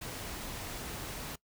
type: noise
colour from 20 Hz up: pink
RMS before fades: -41 dBFS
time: 0.01-1.36 s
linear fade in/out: 10 ms
effects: noise-tail reverb RT60 0.1 s tail -21 dB re dry